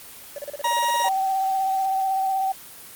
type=tone bursts; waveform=triangle; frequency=575 Hz; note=D5; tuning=37 cents flat; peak=-27 dBFS; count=13; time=0.36-1.08 s; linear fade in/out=2 ms; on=24 ms; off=34 ms
type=tone; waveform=40% pulse; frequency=946 Hz; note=A#5; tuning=25 cents sharp; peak=-19 dBFS; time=0.64-1.09 s; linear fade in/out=5 ms
type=tone with vibrato; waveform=sine; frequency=769 Hz; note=G5; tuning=33 cents flat; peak=-20 dBFS; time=1.04-2.52 s; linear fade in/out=5 ms; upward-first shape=sine; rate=16 Hz; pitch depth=21 cents each way
effects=white hiss -42 dBFS RMS until 2.95 s + Opus 24 kbps